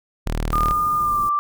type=tone; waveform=sawtooth; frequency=38.89 Hz; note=D#1; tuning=in tune; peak=-17 dBFS; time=0.26-0.73 s; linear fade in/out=10 ms
type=band-stop noise; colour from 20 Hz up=pink; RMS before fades=-34 dBFS; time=0.52-1.29 s; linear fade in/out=0 ms; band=360 to 11000 Hz; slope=12 dB/octave
type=tone with pitch glide; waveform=sine; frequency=1212 to 1174.8 Hz; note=D#6 to D6; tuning=-46 to 0 cents; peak=-17 dBFS; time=0.53-1.39 s; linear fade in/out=0 ms; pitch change=-54 cents; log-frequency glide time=0.97-1.24 s
effects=none